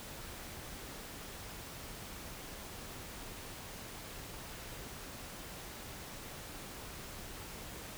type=silence; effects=pink hiss -47 dBFS RMS until 7.97 s